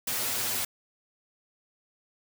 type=noise with comb filter; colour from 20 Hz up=white; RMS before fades=-30 dBFS; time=0.07-0.65 s; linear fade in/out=5 ms; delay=8.1 ms; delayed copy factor=+0.95; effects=none